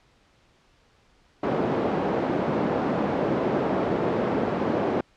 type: band-pass noise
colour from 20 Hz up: white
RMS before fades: -25 dBFS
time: 1.43-5.01 s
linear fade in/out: 5 ms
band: 170 to 520 Hz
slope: 12 dB/octave
effects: pink hiss -61 dBFS RMS until 5.16 s + low-pass 5000 Hz 12 dB/octave